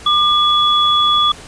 sine tone pair together, 1200 / 3394 Hz, D6 / G#7, +37 / +37 cents, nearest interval octave + tritone, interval 1800 cents, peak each -13 dBFS, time 0.06-1.32 s, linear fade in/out 5 ms, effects pink hiss -36 dBFS RMS until 1.47 s + resampled to 22050 Hz

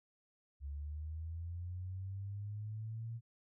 sine linear sweep, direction up, 69.3 to 116.54 Hz, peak -40 dBFS, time 0.6-3.21 s, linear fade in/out 50 ms, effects none

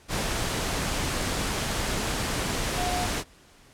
sine tone in noise, 719 Hz, F#5, 50 cents flat, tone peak -28 dBFS, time 2.75-3.08 s, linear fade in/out 50 ms, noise pink, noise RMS -28 dBFS, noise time 0.08-3.24 s, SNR -3 dB, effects pink hiss -55 dBFS RMS until 3.73 s + low-pass 10000 Hz 12 dB/octave

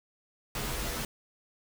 pink noise with comb filter, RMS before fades -34 dBFS, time 0.55-1.05 s, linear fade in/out 2 ms, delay 11 ms, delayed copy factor -0.75, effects none

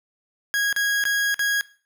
40% pulse tone with dropouts, 1647 Hz, G#6, 15 cents flat, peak -19 dBFS, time 0.54-1.61 s, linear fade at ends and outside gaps 0 ms, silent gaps 0.727-0.763 / 1.039-1.053 / 1.343-1.393 s, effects noise-tail reverb RT60 0.4 s tail -18 dB re dry

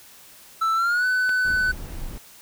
triangle tone with pitch glide, 1324 to 1503.4 Hz, E6 to F#6, +7 to +27 cents, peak -17 dBFS, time 0.61-1.72 s, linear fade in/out 10 ms, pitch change +220 cents, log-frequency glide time 0.75-1.06 s
click, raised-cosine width 0.3 ms, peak -18 dBFS, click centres 1.293 s
brown noise, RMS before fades -33 dBFS, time 1.45-2.18 s, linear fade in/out 2 ms
effects white hiss -48 dBFS RMS until 2.41 s

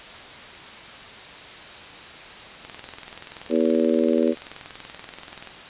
click train, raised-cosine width 0.2 ms, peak -20 dBFS, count 60, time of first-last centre 2.65-5.473 s, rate 20.9 Hz
harmonic tone, 80.7 Hz, E2, 36 cents flat, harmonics 3 / 4 / 5 / 6 / 7, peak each -22 / -23 / -24 / -25 / -25 dBFS, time 3.49-4.35 s, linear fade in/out 50 ms
effects white hiss -40 dBFS RMS until 5.69 s + resampled to 8000 Hz

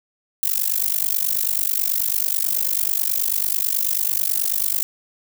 violet noise with amplitude modulation, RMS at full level -17 dBFS, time 0.43-4.83 s, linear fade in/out 0 ms, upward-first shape sine, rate 49.2 Hz, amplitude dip 100%, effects none

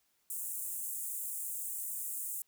pink high-pass noise, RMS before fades -39 dBFS, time 0.3-2.42 s, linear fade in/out 2 ms, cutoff 7700 Hz, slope 48 dB/octave, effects white hiss -75 dBFS RMS until 2.47 s

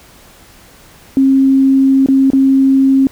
sine tone with dropouts, 268.7 Hz, C4, 46 cents sharp, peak -6 dBFS, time 1.17-3.07 s, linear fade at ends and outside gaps 1 ms, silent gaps 2.061-2.086 / 2.303-2.333 s, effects pink hiss -42 dBFS RMS until 3.11 s

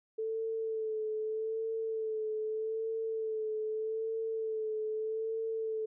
sine tone with vibrato, 440 Hz, A4, in tune, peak -32 dBFS, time 0.18-5.86 s, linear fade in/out 10 ms, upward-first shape sine, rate 0.81 Hz, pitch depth 30 cents each way, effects none

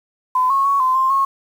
sine tone with pitch steps, 1016 / 1093 / 1114 / 1031 / 1052 / 1090 Hz, B5 / C#6 / C#6 / C6 / C6 / C#6, +49 / -25 / +8 / -26 / +9 / -29 cents, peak -13 dBFS, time 0.35-1.25 s, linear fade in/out 5 ms, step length 150 ms, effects 7-bit

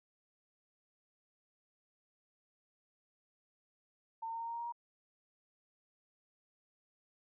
sine tone with pitch steps, 905 / 910.8 / 916.6 / 922.4 / 928.3 / 934.2 / 940.2 / 946.2 Hz, A5 / A#5 / A#5 / A#5 / A#5 / A#5 / A#5 / A#5, +48 / -40 / -29 / -19 / -7 / +3 / +15 / +26 cents, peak -38 dBFS, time 4.22-4.724 s, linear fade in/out 10 ms, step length 63 ms, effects none

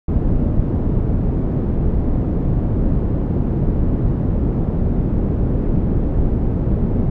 pink low-pass noise, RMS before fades -17 dBFS, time 0.08-7.1 s, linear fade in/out 5 ms, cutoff 300 Hz, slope 12 dB/octave, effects none

